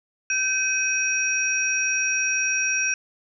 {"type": "tone cluster", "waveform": "sine", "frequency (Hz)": [1542, 2526, 5700], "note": ["G6", "D#7", "F8"], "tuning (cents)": [-29, 26, 34], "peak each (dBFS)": [-27, -23, -26], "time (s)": [0.3, 2.94], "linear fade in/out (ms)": 2, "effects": []}